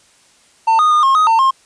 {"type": "tone with pitch steps", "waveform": "triangle", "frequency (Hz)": [899, 1235, 1219, 1075, 1254, 904, 1065], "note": ["A5", "D#6", "D#6", "C6", "D#6", "A5", "C6"], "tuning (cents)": [37, -13, -36, 47, 13, 47, 30], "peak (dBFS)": -7, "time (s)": [0.67, 1.51], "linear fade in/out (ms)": 10, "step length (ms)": 120, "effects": ["white hiss -51 dBFS RMS until 1.65 s", "resampled to 22050 Hz"]}